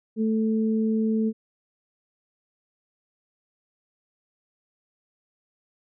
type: tone pair together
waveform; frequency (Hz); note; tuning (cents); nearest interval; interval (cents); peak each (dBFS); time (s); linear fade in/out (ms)
sine; 220 / 440; A3 / A4; 0 / 0; octave; 1200; -21 / -29; 0.16-1.33; 50
effects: none